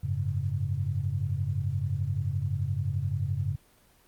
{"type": "chord", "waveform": "sine", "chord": "F# suspended second", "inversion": "none", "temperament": "just", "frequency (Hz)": [92.5, 104.06, 138.75], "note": ["F#2", "G#2", "C#3"], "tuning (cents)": [0, 4, 2], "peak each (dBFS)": -31, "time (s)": [0.03, 3.56], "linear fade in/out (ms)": 10, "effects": ["pink hiss -61 dBFS RMS until 4.07 s", "Opus 24 kbps"]}